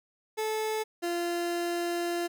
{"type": "tone pair in turn", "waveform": "30% pulse", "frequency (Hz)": [435, 345.3], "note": ["A4", "F4"], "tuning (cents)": [-20, -20], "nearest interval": "major third", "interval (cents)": 400, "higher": "first", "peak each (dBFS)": -26, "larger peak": "neither", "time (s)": [[0.37, 0.84], [1.02, 2.28]], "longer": "second", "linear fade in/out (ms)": 20, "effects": []}